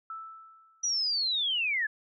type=tone with exponential decay; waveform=sine; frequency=1318.5 Hz; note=E6; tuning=in tune; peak=-35 dBFS; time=0.1-1.12 s; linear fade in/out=2 ms; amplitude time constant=220 ms
type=linear sweep; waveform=sine; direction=down; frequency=5920 to 1661.2 Hz; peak=-26 dBFS; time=0.83-1.87 s; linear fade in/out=10 ms
effects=none